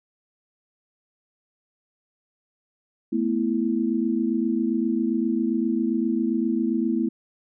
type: chord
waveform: sine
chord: A suspended second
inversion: none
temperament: just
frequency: 220 / 247.5 / 330 Hz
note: A3 / B3 / E4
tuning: 0 / +4 / +2 cents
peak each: -25 dBFS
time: 3.12-7.09 s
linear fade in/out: 10 ms
effects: none